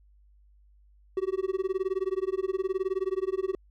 triangle tone with tremolo, 380 Hz, F#4, 46 cents sharp, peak -21 dBFS, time 1.17-3.55 s, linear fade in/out 2 ms, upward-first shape sine, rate 19 Hz, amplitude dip 100%, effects added 50 Hz sine -56 dBFS peak until 3.7 s

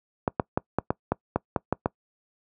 clicks, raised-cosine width 1 ms, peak -8 dBFS, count 10, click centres 0.278 / 0.398 / 0.575 / 0.786 / 0.905 / 1.12 / 1.36 / 1.562 / 1.726 / 1.859 s, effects noise-tail reverb RT60 0.1 s tail -24 dB re dry + high-pass 80 Hz 12 dB/octave

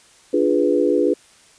sine chord, D diminished seventh, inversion none, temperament equal, 293.7 / 349.2 / 415.3 / 493.9 Hz, D4 / F4 / Ab4 / Cb5, 0 / 0 / 0 / 0 cents, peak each -20 dBFS, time 0.33-1.14 s, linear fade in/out 10 ms, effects white hiss -51 dBFS RMS until 1.58 s + resampled to 22050 Hz

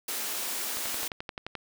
white high-pass noise, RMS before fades -33 dBFS, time 0.08-1.08 s, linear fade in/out 5 ms, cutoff 200 Hz, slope 48 dB/octave
click train, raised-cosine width 0.3 ms, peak -19 dBFS, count 10, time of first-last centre 0.77-1.553 s, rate 11.5 Hz
effects none

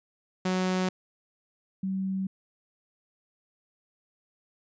sawtooth / sine tone pair in turn, 185 / 191.08 Hz, F#3 / G3, 0 / -44 cents, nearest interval minor second, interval 56 cents, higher second, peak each -21 / -27 dBFS, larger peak first, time 0.45-0.89 / 1.83-2.27 s, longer neither, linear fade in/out 5 ms, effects resampled to 16000 Hz

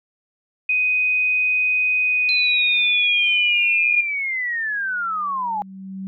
sine tone with pitch glide, 2500 to 2423 Hz, D#7 to D#7, +8 to -47 cents, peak -16 dBFS, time 0.69-4.01 s, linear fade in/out 5 ms, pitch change -55 cents, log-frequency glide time 2.01-3.56 s
sine linear sweep, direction down, 4102 to 810 Hz, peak -21 dBFS, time 2.29-5.62 s, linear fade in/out 0 ms
sine tone with exponential growth, 191.5 Hz, G3, 40 cents flat, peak -26 dBFS, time 4.5-6.07 s, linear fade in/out 0 ms, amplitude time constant 340 ms
effects none

